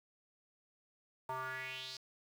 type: tone with band-pass filter sweep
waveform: square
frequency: 130 Hz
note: C3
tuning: 11 cents flat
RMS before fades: -43 dBFS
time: 1.29-1.97 s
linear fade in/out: 2 ms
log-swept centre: 900 to 4900 Hz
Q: 4.4
effects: 10-bit